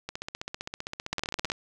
two click trains, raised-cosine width 0.2 ms, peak -11 / -17 dBFS, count 8 / 23, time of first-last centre 1.13-1.5 / 0.09-1.519 s, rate 18.9 / 15.4 Hz, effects none

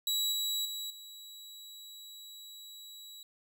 sawtooth tone with level steps, 3900 Hz, B7, 23 cents flat, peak -26 / -28 / -34 / -44 dBFS, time 0.07-3.23 s, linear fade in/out 2 ms, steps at 0.32 / 0.65 / 0.9 s, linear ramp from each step 5 ms, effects none

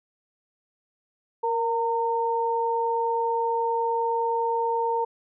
sine tone pair together, 466.2 / 914.8 Hz, A#4 / A#5, 0 / -33 cents, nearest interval octave, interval 1167 cents, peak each -26 / -24 dBFS, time 1.43-5.05 s, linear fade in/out 10 ms, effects none

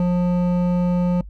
sine tone with hard clipping, 177.8 Hz, F3, 31 cents sharp, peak -18 dBFS, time 0-1.21 s, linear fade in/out 2 ms, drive 10 dB, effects noise-tail reverb RT60 0.1 s tail -24 dB re dry + added 50 Hz sine -34 dBFS peak until 1.29 s

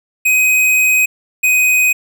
square tone pair in turn, 2515 / 2504 Hz, D#7 / D#7, +18 / +10 cents, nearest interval unison, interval 8 cents, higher first, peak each -10 dBFS, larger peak neither, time 0.25-1.06 / 1.43-1.93 s, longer first, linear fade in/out 10 ms, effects none

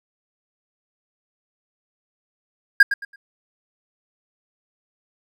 triangle tone with echo, 1621 Hz, G#6, 42 cents flat, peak -4 dBFS, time 2.8-2.83 s, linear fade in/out 5 ms, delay 110 ms, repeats 3, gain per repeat -12 dB, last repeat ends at 3.16 s, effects none

